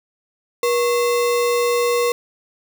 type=tone with sample-and-hold; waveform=sine; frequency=480 Hz; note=B4; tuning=49 cents flat; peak=-15 dBFS; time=0.63-2.12 s; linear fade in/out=2 ms; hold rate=1575 Hz; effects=none